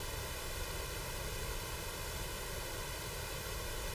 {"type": "noise with comb filter", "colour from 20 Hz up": "pink", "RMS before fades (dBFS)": -41, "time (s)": [0, 3.94], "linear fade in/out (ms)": 2, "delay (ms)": 2, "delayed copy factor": 0.75, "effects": ["resampled to 32000 Hz"]}